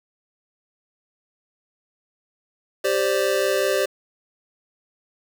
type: chord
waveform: square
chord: G suspended fourth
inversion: none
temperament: just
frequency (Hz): 392 / 522.7 / 588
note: G4 / C5 / D5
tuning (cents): 0 / -2 / +2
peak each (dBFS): -24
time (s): 2.84-3.86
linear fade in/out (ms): 10
effects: 7-bit